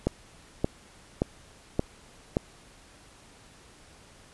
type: click train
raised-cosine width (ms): 2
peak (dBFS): -10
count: 5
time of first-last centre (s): 0.07-2.369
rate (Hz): 1.74
effects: pink hiss -54 dBFS RMS until 4.33 s + resampled to 24000 Hz